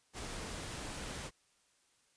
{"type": "noise", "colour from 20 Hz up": "pink", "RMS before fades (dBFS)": -43, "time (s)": [0.13, 1.31], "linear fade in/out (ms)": 50, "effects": ["white hiss -72 dBFS RMS until 2.16 s", "resampled to 22050 Hz"]}